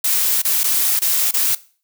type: noise with dropouts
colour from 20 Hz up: blue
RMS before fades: -17 dBFS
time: 0.04-1.55 s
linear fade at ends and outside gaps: 5 ms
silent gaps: 0.419-0.448 / 0.634-0.64 / 0.993-1.018 / 1.312-1.338 s
effects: noise-tail reverb RT60 0.4 s tail -19 dB re dry